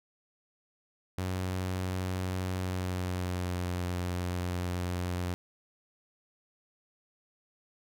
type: tone with pitch glide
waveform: sawtooth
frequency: 92.5 to 89.3 Hz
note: F#2 to F2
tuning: 0 to +39 cents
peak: -27 dBFS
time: 1.18-5.34 s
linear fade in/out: 0 ms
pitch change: -61 cents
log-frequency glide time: 2.58-3.64 s
effects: none